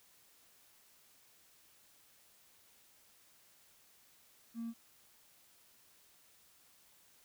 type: tone with hard clipping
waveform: triangle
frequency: 230.3 Hz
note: A#3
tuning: 21 cents flat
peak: -39 dBFS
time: 4.54-4.74 s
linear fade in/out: 50 ms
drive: 4 dB
effects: white hiss -66 dBFS RMS until 7.24 s